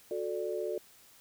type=chord; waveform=sine; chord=D major; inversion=first; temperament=equal with one note detuned; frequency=364.9 / 440 / 587.3 Hz; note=F#4 / A4 / D5; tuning=-24 / 0 / 0 cents; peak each=-36 / -36 / -37 dBFS; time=0.11-0.78 s; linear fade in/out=2 ms; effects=white hiss -59 dBFS RMS until 1.2 s